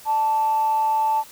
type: tone with amplitude modulation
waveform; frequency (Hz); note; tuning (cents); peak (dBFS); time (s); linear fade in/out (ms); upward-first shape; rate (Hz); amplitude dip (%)
sine; 880; A5; 0; -15; 0.05-1.24; 50; sine; 271; 35
effects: tanh soft clip ceiling -12 dBFS + white hiss -45 dBFS RMS until 1.31 s